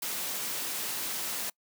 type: noise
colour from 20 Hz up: white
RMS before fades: -34 dBFS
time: 0.02-1.5 s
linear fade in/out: 5 ms
effects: noise-tail reverb RT60 0.1 s tail -26 dB re dry + high-pass 150 Hz 12 dB/octave